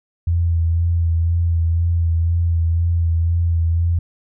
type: tone with vibrato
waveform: sine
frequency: 84 Hz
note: E2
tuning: 33 cents sharp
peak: -14 dBFS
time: 0.27-3.99 s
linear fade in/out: 5 ms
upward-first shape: sine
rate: 2 Hz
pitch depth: 27 cents each way
effects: none